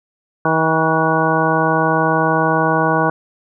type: harmonic tone with a mistuned harmonic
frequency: 160 Hz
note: D#3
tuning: 49 cents sharp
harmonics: 1 / 2 / 3 / 4 / 5 / 6 / 7 / 9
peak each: -21 / -21 / -21 / -21 / -21 / -21 / -21 / -21 dBFS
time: 0.45-3.1 s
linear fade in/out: 2 ms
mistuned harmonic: 9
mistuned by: +32 cents
effects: none